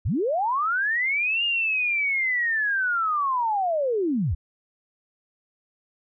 sine linear two-way sweep, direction up then down, 59.1 to 2847 to 59.1 Hz, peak -21 dBFS, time 0.05-4.35 s, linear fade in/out 10 ms, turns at 1.44 s, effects none

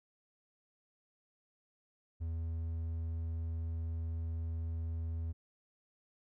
triangle tone, 82 Hz, E2, 9 cents flat, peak -33 dBFS, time 2.2-5.33 s, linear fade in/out 20 ms, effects none

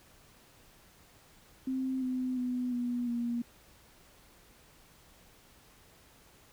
sine tone with pitch steps, 261.6 / 255.3 / 249.2 / 243.2 / 237.4 Hz, C4 / C4 / B3 / B3 / A#3, 0 / -42 / +16 / -26 / +32 cents, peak -30 dBFS, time 1.67-3.42 s, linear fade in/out 5 ms, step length 350 ms, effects pink hiss -60 dBFS RMS until 6.52 s

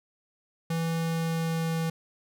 square tone with pitch glide, 164.81 to 163.48 Hz, E3 to E3, 0 to -14 cents, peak -27 dBFS, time 0.7-1.9 s, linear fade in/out 5 ms, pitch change -14 cents, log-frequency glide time 0.95-1.77 s, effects none

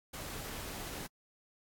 pink noise, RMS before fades -43 dBFS, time 0.13-1.07 s, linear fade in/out 10 ms, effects AAC 64 kbps

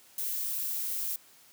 violet noise, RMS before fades -33 dBFS, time 0.18-1.16 s, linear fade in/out 2 ms, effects white hiss -58 dBFS RMS until 1.52 s + high-pass 100 Hz 12 dB/octave

